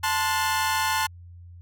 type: chord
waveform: sawtooth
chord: F# diminished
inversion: first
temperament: equal with one note detuned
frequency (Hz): 880 / 1046.5 / 1453.7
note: A5 / C6 / F#6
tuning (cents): 0 / 0 / -31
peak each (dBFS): -21 / -24 / -26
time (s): 0.03-1.07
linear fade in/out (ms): 10
effects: added 87 Hz sine -42 dBFS peak until 1.61 s